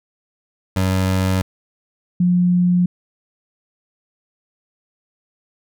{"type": "tone pair in turn", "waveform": ["25% pulse", "sine"], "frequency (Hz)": [94, 178.06], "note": ["F#2", "F3"], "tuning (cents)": [28, 34], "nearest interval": "major seventh", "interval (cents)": 1106, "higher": "second", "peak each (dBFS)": -12, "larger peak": "neither", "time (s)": [[0.76, 1.42], [2.2, 2.86]], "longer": "neither", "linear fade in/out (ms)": 5, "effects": []}